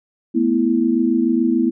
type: chord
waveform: sine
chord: A suspended second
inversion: none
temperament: equal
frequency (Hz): 220 / 246.9 / 329.6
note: A3 / B3 / E4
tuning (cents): 0 / 0 / 0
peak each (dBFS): -21 / -17 / -18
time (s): 0.34-1.71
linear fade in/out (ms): 20
effects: none